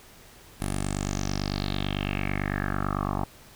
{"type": "tone with low-pass filter sweep", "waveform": "10% pulse", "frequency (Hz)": 49, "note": "G1", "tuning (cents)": 0, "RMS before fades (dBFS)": -29, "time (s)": [0.6, 3.25], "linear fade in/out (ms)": 10, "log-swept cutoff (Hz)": [11000, 930], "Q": 5.2, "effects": ["pink hiss -51 dBFS RMS until 3.55 s"]}